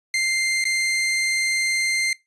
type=tone with dropouts; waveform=sawtooth; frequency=2093 Hz; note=C7; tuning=in tune; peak=-16 dBFS; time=0.14-2.13 s; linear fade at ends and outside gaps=2 ms; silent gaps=0.641-0.652 s; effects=noise-tail reverb RT60 0.2 s tail -20 dB re dry + resampled to 22050 Hz